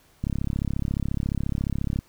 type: click train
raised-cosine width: 5 ms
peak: -14 dBFS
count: 61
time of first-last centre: 0.24-1.989 s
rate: 34.3 Hz
effects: pink hiss -59 dBFS RMS until 2.08 s